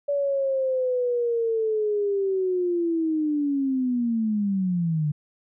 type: linear sweep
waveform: sine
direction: down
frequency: 574 to 145.7 Hz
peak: -21 dBFS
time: 0.08-5.12 s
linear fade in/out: 10 ms
effects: none